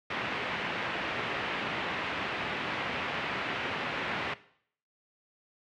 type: low-pass noise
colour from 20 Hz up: white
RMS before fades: -34 dBFS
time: 0.1-4.34 s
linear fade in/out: 5 ms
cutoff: 2700 Hz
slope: 24 dB/octave
effects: noise-tail reverb RT60 0.6 s tail -17 dB re dry + high-pass 100 Hz 12 dB/octave